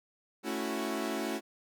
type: chord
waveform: sawtooth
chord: F# minor seventh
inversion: first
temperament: equal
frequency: 220 / 277.2 / 329.6 / 370 Hz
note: A3 / C#4 / E4 / F#4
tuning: 0 / 0 / 0 / 0 cents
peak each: -34 dBFS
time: 0.43-1.41 s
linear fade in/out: 50 ms
effects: none